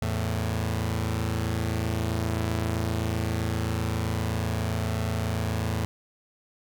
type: tone pair together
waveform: sawtooth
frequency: 83.15 / 110.8 Hz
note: E2 / A2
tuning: +16 / +13 cents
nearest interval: perfect fourth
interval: 497 cents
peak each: -25 / -24 dBFS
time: 0.02-5.85 s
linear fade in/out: 0 ms
effects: none